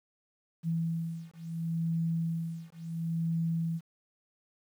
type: beating tone pair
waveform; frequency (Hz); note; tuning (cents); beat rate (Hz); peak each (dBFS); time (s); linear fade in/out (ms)
sine; 164.81 / 165.53; E3 / E3; 0 / +8; 0.72; -33 / -33; 0.63-3.81; 50
effects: 10-bit